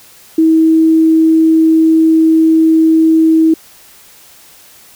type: tone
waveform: sine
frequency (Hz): 321.3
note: E4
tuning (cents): -44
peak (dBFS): -5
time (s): 0.38-3.54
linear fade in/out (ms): 5
effects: white hiss -41 dBFS RMS until 4.95 s